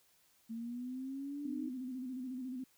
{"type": "linear sweep", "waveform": "sine", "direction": "up", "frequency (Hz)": [224, 310], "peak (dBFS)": -39, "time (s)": [0.49, 1.7], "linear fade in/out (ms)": 20}
{"type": "tone with vibrato", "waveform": "sine", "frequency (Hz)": 255.5, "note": "C4", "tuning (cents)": -41, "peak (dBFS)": -39, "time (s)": [1.45, 2.64], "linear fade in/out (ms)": 5, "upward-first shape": "square", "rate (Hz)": 14, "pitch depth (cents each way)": 50}
{"effects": ["white hiss -70 dBFS RMS until 2.77 s"]}